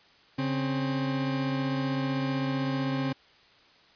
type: tone pair together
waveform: 40% pulse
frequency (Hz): 140.2 / 264.7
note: C#3 / C4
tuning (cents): +20 / +20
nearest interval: major seventh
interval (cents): 1100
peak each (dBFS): -30 / -28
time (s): 0.38-3.13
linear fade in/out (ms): 10
effects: white hiss -58 dBFS RMS until 3.95 s + resampled to 11025 Hz